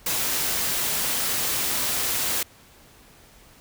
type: noise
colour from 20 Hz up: white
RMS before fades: -25 dBFS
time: 0.06-2.43 s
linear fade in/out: 5 ms
effects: pink hiss -52 dBFS RMS until 3.6 s